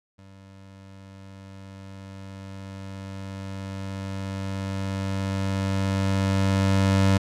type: tone with level ramp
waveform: 25% pulse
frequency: 96.9 Hz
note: G2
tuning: 20 cents flat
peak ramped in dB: -43 to -13 dBFS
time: 0.18-7.18 s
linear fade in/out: 10 ms
effects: low-pass 8000 Hz 12 dB/octave